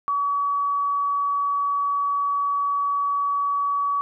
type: tone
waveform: sine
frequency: 1136 Hz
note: C#6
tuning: 42 cents sharp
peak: -20 dBFS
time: 0.08-4.01 s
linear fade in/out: 0 ms
effects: none